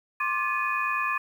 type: tone cluster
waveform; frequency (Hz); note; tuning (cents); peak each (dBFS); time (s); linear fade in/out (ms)
sine; 1063 / 1172 / 1726 / 2482; C6 / D6 / A6 / D#7; +27 / -4 / -34 / -5; -30; 0.2-1.18; 5
effects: 9-bit